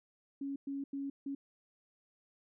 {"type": "tone bursts at uneven times", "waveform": "sine", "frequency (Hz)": 277.3, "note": "C#4", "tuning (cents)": 1, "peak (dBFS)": -36, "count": 4, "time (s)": [[0.41, 0.56], [0.67, 0.84], [0.93, 1.1], [1.26, 1.35]], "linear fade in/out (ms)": 5, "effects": []}